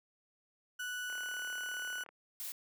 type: tone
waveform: 35% pulse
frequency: 1480 Hz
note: F#6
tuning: in tune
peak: -36 dBFS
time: 0.79-2.04 s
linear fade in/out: 10 ms
type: click train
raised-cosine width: 0.5 ms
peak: -36 dBFS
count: 38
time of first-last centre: 1.1-2.089 s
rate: 37.4 Hz
type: noise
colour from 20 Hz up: blue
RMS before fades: -42 dBFS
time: 2.4-2.52 s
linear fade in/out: 0 ms
effects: high-pass 400 Hz 12 dB/octave